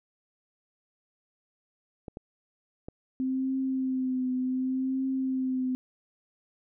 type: clicks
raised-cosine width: 2 ms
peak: -25 dBFS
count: 3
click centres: 2.082 / 2.171 / 2.885 s
type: tone with vibrato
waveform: sine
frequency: 259.7 Hz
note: C4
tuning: 13 cents flat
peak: -26 dBFS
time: 3.2-5.75 s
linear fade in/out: 0 ms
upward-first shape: triangle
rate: 0.67 Hz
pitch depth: 38 cents each way
effects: none